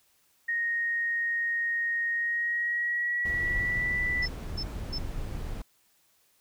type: tone with pitch glide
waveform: sine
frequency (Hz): 1864.7 to 1975.6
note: A#6 to B6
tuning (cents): 0 to 0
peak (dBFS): -26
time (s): 0.48-4.26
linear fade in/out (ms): 10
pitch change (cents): +100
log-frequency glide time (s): 2.12-3.98
type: noise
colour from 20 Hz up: brown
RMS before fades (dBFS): -35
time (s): 3.25-5.62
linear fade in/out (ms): 5
type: tone bursts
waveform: sine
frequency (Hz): 5274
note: E8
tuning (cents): 0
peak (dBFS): -32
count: 3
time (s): 4.22-4.986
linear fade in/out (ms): 10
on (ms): 62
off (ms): 290
effects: white hiss -67 dBFS RMS until 6.4 s